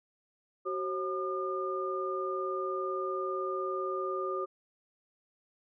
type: tone cluster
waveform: sine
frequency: 376.7 / 539 / 1210 Hz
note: F#4 / C#5 / D#6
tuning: +31 / -49 / -49 cents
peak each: -34 / -38 / -35 dBFS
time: 0.65-4.46 s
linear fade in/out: 20 ms
effects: none